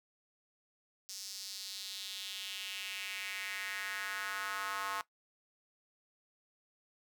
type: tone with high-pass filter sweep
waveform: square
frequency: 98 Hz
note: G2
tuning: in tune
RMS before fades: -41 dBFS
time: 1.09-5.01 s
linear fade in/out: 0 ms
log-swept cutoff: 5500 to 1100 Hz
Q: 2.8
effects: noise-tail reverb RT60 0.1 s tail -17 dB re dry